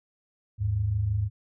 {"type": "tone pair together", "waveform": "sine", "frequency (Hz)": [77.91, 104], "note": ["D#2", "G#2"], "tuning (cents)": [3, 3], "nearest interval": "perfect fourth", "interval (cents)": 500, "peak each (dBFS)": [-31, -24], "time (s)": [0.58, 1.3], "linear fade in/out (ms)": 50, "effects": []}